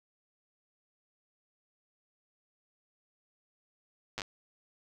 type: slowing click train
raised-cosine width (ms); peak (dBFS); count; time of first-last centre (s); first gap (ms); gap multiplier
0.2; -19; 5; 4.18-4.218; 8; 1.12
effects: 10-bit